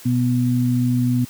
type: tone pair together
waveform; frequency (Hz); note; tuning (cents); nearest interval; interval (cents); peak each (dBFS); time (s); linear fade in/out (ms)
sine; 123.47 / 246.9; B2 / B3; 0 / 0; octave; 1200; -18; 0.05-1.25; 10
effects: white hiss -42 dBFS RMS until 1.29 s + high-pass 80 Hz 12 dB/octave